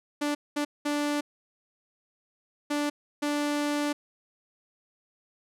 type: tone bursts at uneven times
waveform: sawtooth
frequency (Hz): 292.9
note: D4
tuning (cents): -5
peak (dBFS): -22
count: 5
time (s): 0.21-0.35 / 0.56-0.65 / 0.85-1.21 / 2.7-2.9 / 3.22-3.93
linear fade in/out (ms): 10
effects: low-pass 11000 Hz 12 dB/octave